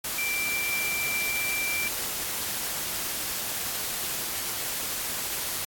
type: tone in noise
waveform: sine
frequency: 2350 Hz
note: D7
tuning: 1 cent sharp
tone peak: -27 dBFS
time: 0.18-1.88 s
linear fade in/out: 5 ms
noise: white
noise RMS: -31 dBFS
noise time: 0.04-5.65 s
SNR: +1 dB
effects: AAC 64 kbps